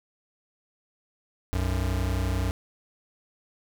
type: tone pair together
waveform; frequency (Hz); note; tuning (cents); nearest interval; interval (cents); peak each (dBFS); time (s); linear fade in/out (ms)
square; 61.84 / 92.9; B1 / F#2; +3 / +7; perfect fifth; 704; -28; 1.53-2.51; 0
effects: none